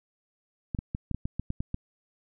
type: clicks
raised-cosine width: 5 ms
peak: -18 dBFS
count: 10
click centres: 0.748 / 0.789 / 0.949 / 1.113 / 1.146 / 1.255 / 1.396 / 1.504 / 1.605 / 1.744 s
effects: none